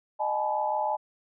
sine tone cluster, 615 / 792 / 858 / 988 Hz, D#5 / G5 / A5 / B5, -20 / +18 / -44 / 0 cents, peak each -31 / -35 / -27 / -35 dBFS, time 0.19-0.97 s, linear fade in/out 20 ms, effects none

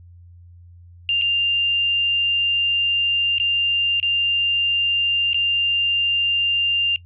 sine tone with dropouts, 2794 Hz, F7, in tune, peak -16 dBFS, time 1.09-6.96 s, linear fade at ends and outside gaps 1 ms, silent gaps 1.214-1.22 / 3.383-3.399 / 4-4.028 / 5.332-5.344 s, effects noise-tail reverb RT60 0.1 s tail -20 dB re dry + added 87 Hz sine -42 dBFS peak until 7.05 s

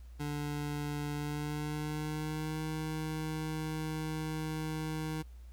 25% pulse tone with pitch glide, 146.83 to 156.46 Hz, D3 to D#3, 0 to +10 cents, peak -31 dBFS, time 0.19-5.23 s, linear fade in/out 20 ms, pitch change +110 cents, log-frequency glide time 1.14-2.61 s, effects added 60 Hz sine -47 dBFS peak until 5.52 s + pink hiss -68 dBFS RMS until 5.52 s

